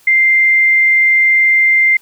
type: tone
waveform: sine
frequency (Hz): 2093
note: C7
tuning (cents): 0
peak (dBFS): -7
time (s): 0.07-1.97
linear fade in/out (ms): 5
effects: white hiss -49 dBFS RMS until 2.01 s